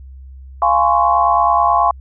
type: chord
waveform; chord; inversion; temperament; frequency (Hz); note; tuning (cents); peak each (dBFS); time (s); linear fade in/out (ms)
sine; Db major seventh; first; just; 693 / 831.5 / 1039.4 / 1108.7; F5 / Ab5 / C6 / Db6; -14 / +2 / -12 / 0; -16; 0.62-1.91; 2
effects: added 66 Hz sine -33 dBFS peak until 2 s